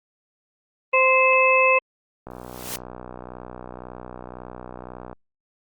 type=harmonic tone; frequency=521 Hz; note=C5; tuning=7 cents flat; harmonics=1 / 2 / 4 / 5; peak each=-19 / -20 / -26 / -18 dBFS; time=0.93-1.79 s; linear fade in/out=10 ms
type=click train; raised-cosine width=1 ms; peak=-22 dBFS; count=178; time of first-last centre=2.27-5.129 s; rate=61.9 Hz
type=noise with exponential growth; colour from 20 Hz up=white; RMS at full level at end=-28 dBFS; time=2.3-2.76 s; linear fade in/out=2 ms; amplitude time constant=99 ms
effects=Opus 32 kbps